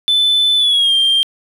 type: tone with pitch glide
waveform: sine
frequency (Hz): 3510 to 3182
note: A7 to G7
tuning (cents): -5 to +25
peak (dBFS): -8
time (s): 0.08-1.23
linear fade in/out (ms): 0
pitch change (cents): -170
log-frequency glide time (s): 0.57-0.94
effects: tanh soft clip ceiling -8 dBFS + 7-bit

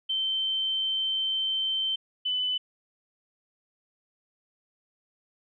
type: tone pair in turn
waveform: sine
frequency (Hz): 3103 / 3004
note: G7 / F#7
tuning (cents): -18 / +26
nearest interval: minor second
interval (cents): 56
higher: first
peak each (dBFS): -25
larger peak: neither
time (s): 0.09-1.96 / 2.25-2.58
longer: first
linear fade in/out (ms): 10
effects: none

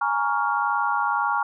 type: chord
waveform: sine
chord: Bb minor seventh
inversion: third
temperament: equal with one note detuned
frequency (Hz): 830.6 / 932.3 / 1119 / 1396.9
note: Ab5 / Bb5 / Db6 / F6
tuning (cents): 0 / 0 / +16 / 0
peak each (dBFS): -26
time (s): 0.01-1.43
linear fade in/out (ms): 5
effects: none

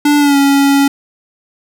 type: tone with pitch glide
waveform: square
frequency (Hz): 292.4 to 279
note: D4 to C#4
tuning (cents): -7 to +11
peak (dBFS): -8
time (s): 0.05-0.88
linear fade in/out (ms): 5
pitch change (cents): -82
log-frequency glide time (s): 0.18-0.37
effects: none

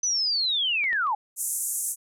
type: linear sweep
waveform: sine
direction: down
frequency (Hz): 6080 to 790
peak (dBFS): -22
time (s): 0.03-1.15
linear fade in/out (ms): 5
type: clicks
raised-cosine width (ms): 0.3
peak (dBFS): -26 / -24 / -33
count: 3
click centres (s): 0.841 / 0.93 / 1.07
type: band-pass noise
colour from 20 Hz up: white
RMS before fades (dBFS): -29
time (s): 1.36-1.96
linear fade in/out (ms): 50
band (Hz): 6800 to 12000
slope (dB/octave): 48
effects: none

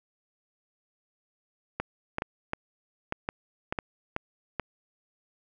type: clicks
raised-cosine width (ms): 0.5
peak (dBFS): -14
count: 10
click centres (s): 1.8 / 2.184 / 2.221 / 2.534 / 3.124 / 3.289 / 3.725 / 3.788 / 4.164 / 4.597
effects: none

